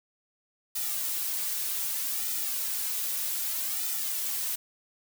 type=noise with flanger; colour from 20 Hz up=blue; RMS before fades=-31 dBFS; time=0.75-4.56 s; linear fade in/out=10 ms; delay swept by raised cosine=1.8 to 3.9 ms; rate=0.64 Hz; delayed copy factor=-0.75; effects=none